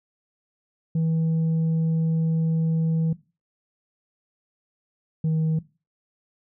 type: tone pair in turn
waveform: sine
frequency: 162 / 158.85 Hz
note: E3 / D#3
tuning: -30 / +36 cents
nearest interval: unison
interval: 34 cents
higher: first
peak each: -17 dBFS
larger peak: neither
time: 0.95-3.13 / 5.24-5.59 s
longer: first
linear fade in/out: 5 ms
effects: noise-tail reverb RT60 0.3 s tail -19 dB re dry + tanh soft clip ceiling -19 dBFS